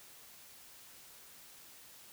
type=silence; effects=white hiss -56 dBFS RMS until 2.12 s